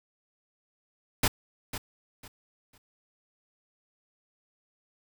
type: noise with echo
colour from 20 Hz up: pink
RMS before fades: -23 dBFS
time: 1.23-1.28 s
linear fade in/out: 5 ms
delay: 500 ms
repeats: 3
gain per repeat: -12 dB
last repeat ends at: 2.78 s
effects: none